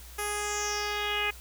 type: tone with low-pass filter sweep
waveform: 10% pulse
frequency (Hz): 415.1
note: G#4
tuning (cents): -1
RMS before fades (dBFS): -31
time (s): 0.18-1.31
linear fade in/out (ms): 10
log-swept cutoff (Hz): 12000 to 2500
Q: 4.4
effects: added 60 Hz sine -46 dBFS peak until 1.4 s + white hiss -50 dBFS RMS until 1.4 s